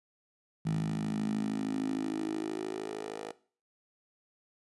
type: tone with high-pass filter sweep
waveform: 10% pulse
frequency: 53.1 Hz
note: G#1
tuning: 39 cents sharp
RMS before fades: -34 dBFS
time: 0.65-3.32 s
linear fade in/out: 10 ms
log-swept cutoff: 160 to 490 Hz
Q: 5.7
effects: noise-tail reverb RT60 0.4 s tail -18 dB re dry + resampled to 24000 Hz